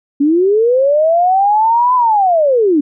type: linear two-way sweep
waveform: sine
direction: up then down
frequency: 274.5 to 1016 to 274.5 Hz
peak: -8 dBFS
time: 0.2-2.81 s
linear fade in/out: 10 ms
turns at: 1.95 s
effects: none